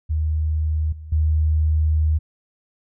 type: tone with level steps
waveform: sine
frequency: 77.7 Hz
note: D#2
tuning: 2 cents flat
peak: -18 / -33 / -15 dBFS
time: 0.09-2.19 s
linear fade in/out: 20 ms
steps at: 0.92 / 1.12 s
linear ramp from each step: 5 ms
effects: none